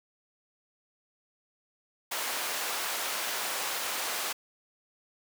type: high-pass noise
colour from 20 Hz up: pink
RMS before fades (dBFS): -33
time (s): 2.11-4.33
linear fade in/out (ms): 10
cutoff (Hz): 720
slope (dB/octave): 12
effects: none